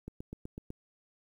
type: click train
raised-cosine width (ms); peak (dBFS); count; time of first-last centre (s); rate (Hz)
3; -28; 6; 0.08-0.704; 8.01
effects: 10-bit